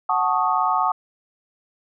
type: chord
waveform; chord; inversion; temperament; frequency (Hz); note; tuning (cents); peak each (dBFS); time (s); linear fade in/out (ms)
sine; D# half-diminished seventh; first; equal; 740 / 880 / 1108.7 / 1244.5; F#5 / A5 / C#6 / D#6; 0 / 0 / 0 / 0; -23; 0.09-0.92; 5
effects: none